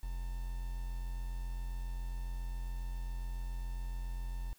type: tone with quantisation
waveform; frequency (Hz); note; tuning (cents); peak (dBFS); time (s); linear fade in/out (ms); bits
triangle; 43.65; F1; 0; -34; 0.03-4.53; 0; 9
effects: white hiss -66 dBFS RMS until 4.58 s